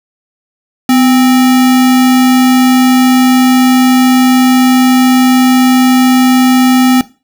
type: tone with sample-and-hold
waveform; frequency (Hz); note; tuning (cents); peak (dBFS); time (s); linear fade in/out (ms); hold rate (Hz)
sine; 253; B3; +42; -4; 0.89-7.01; 2; 1050
effects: noise-tail reverb RT60 0.3 s tail -17 dB re dry